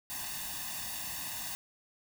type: noise with comb filter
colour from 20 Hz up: white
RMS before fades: -39 dBFS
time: 0.1-1.55 s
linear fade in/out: 0 ms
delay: 1.1 ms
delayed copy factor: +0.95
effects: none